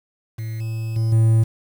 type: tone with level steps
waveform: triangle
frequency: 112.5 Hz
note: A2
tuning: 39 cents sharp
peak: -23 / -21 / -15 / -10 dBFS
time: 0.38-1.44 s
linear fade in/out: 10 ms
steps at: 0.6 / 0.96 / 1.12 s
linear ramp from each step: 5 ms
effects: 7-bit